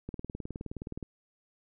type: click train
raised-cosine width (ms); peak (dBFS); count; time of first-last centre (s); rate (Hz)
3; -25; 19; 0.09-1.028; 19.2
effects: none